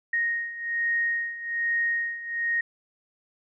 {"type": "beating tone pair", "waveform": "sine", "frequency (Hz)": [1864.7, 1865.9], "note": ["A#6", "A#6"], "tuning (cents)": [0, 1], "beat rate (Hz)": 1.2, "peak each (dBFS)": [-30, -26], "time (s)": [0.13, 2.61], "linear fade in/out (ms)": 5, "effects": []}